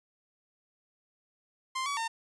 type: tone with pitch steps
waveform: sawtooth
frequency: 1047 / 1136 / 909 Hz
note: C6 / C#6 / A#5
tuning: +1 / +42 / -44 cents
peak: -27 dBFS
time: 1.75-2.08 s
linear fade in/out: 10 ms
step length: 110 ms
effects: resampled to 22050 Hz